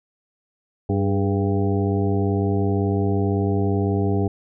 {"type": "harmonic tone with a mistuned harmonic", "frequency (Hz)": 98, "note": "G2", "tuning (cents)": 0, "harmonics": [1, 2, 3, 4, 5, 7, 8], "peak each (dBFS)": [-21, -25, -26, -25, -34, -33, -34], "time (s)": [0.89, 4.28], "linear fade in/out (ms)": 5, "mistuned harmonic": 4, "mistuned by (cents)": 54, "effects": []}